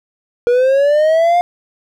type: linear sweep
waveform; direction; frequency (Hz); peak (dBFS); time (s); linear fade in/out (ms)
triangle; up; 475.2 to 712; -7; 0.47-1.41; 0
effects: none